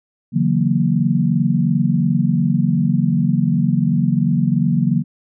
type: chord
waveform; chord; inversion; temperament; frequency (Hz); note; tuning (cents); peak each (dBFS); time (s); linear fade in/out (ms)
sine; F# dominant seventh; second; equal with one note detuned; 141.99 / 164.81 / 185 / 233.1; C#3 / E3 / F#3 / A#3; +42 / 0 / 0 / 0; -19; 0.32-5.04; 50
effects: none